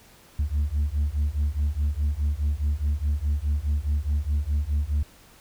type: beating tone pair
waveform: sine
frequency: 71 / 75.8 Hz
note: C#2 / D#2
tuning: +42 / -45 cents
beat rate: 4.8 Hz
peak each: -23 dBFS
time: 0.39-5.03 s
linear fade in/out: 5 ms
effects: tanh soft clip ceiling -19 dBFS + pink hiss -53 dBFS RMS until 5.4 s